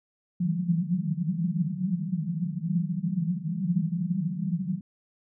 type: band-pass noise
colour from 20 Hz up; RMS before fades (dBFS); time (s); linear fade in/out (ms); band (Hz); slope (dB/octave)
pink; -28; 0.4-4.81; 5; 160 to 190; 96
effects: none